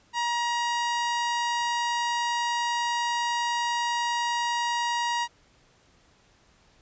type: tone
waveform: sawtooth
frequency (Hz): 950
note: A#5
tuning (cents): +33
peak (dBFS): -21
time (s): 0.13-5.28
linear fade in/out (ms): 50
effects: pink hiss -61 dBFS RMS until 6.81 s + resampled to 16000 Hz